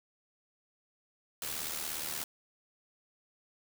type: noise with amplitude modulation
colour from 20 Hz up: white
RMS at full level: -35 dBFS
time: 1.42-2.24 s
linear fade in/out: 2 ms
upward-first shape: sine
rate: 76.9 Hz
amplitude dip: 60%
effects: none

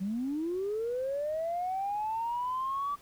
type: linear sweep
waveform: sine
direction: up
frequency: 181.4 to 1162 Hz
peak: -29 dBFS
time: 0-2.96 s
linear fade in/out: 20 ms
effects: tanh soft clip ceiling -25 dBFS + pink hiss -58 dBFS RMS until 3.01 s

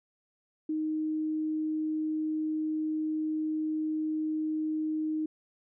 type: tone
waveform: sine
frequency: 311.1 Hz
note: D#4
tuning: in tune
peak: -28 dBFS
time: 0.69-5.26 s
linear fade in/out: 5 ms
effects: none

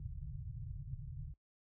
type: low-pass noise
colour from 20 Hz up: white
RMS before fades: -45 dBFS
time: 0-1.34 s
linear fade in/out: 2 ms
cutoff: 150 Hz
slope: 96 dB/octave
effects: noise-tail reverb RT60 0.1 s tail -23 dB re dry

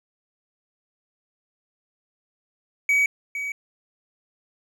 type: tone with echo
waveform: triangle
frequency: 2268 Hz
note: C#7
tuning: 39 cents sharp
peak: -15 dBFS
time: 2.89-3.06 s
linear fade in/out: 2 ms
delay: 460 ms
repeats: 1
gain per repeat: -10 dB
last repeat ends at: 3.52 s
effects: none

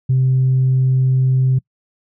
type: tone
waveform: sine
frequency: 130.3 Hz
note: C3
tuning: 7 cents flat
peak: -10 dBFS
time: 0.09-1.59 s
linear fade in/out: 10 ms
effects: noise-tail reverb RT60 0.1 s tail -25 dB re dry + tanh soft clip ceiling -8 dBFS

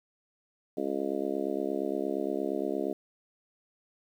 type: harmonic tone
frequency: 68.6 Hz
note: C#2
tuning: 17 cents flat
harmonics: 3 / 4 / 5 / 6 / 7 / 8 / 9 / 10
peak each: -40 / -35 / -34 / -34 / -41 / -44 / -37 / -44 dBFS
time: 0.77-2.93 s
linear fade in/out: 5 ms
effects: 10-bit

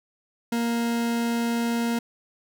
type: tone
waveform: 40% pulse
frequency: 233.8 Hz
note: A#3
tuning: 5 cents sharp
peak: -22 dBFS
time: 0.52-1.99 s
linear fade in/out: 5 ms
effects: none

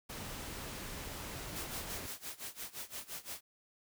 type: noise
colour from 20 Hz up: pink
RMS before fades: -44 dBFS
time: 0.09-2.07 s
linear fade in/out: 10 ms
type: noise with tremolo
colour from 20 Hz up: white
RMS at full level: -42 dBFS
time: 1.55-3.41 s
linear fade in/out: 10 ms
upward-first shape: sine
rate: 5.8 Hz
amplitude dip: 90%
effects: none

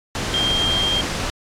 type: tone in noise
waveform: sine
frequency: 3195 Hz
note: G7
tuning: 32 cents sharp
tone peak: -18 dBFS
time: 0.34-1.01 s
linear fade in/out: 0 ms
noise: pink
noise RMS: -24 dBFS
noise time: 0.15-1.3 s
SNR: +3 dB
effects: low-pass 7000 Hz 12 dB/octave + AAC 64 kbps

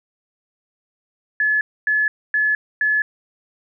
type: tone bursts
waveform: sine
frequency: 1714 Hz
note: A6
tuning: 46 cents flat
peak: -15 dBFS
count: 4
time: 1.4-3.02 s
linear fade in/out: 2 ms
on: 210 ms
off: 260 ms
effects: none

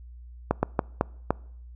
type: slowing click train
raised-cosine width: 1 ms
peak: -7 dBFS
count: 5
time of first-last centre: 0.51-1.306 s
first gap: 120 ms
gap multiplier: 1.35
effects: noise-tail reverb RT60 0.7 s tail -25 dB re dry + added 60 Hz sine -42 dBFS peak until 1.75 s

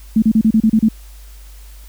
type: tone bursts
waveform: sine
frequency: 220 Hz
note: A3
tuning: in tune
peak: -8 dBFS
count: 8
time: 0.16-0.887 s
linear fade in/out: 5 ms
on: 62 ms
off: 33 ms
effects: added 50 Hz sine -35 dBFS peak until 1.88 s + white hiss -47 dBFS RMS until 1.88 s

